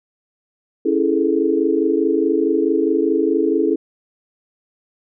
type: chord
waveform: sine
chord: A major seventh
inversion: first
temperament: equal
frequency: 277.2 / 329.6 / 415.3 / 440 Hz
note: C#4 / E4 / G#4 / A4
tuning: 0 / 0 / 0 / 0 cents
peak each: -21 / -18 / -20 / -21 dBFS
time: 0.85-3.76 s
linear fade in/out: 10 ms
effects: none